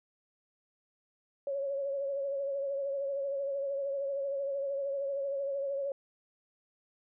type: tone with vibrato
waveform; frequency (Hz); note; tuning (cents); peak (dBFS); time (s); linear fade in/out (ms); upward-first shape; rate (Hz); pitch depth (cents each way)
sine; 554.4; C#5; 0; -31; 1.47-5.92; 2; triangle; 13; 47
effects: none